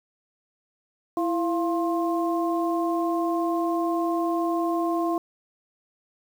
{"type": "tone cluster", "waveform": "sine", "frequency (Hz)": [333.7, 692, 1059], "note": ["E4", "F5", "C6"], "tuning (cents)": [21, -16, 21], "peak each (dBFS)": [-24, -28, -30], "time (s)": [1.17, 5.18], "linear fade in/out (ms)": 2, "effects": ["8-bit"]}